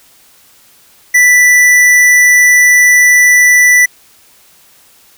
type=tone with tanh clipping; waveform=sine; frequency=1975.5 Hz; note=B6; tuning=in tune; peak=-5 dBFS; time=1.14-3.86 s; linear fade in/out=10 ms; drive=18 dB; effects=white hiss -45 dBFS RMS until 5.17 s